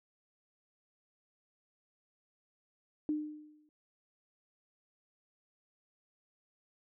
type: tone with exponential decay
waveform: sine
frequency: 302.7 Hz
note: D#4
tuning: 48 cents flat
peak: -28 dBFS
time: 3.09-3.69 s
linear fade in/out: 1 ms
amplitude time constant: 130 ms
effects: none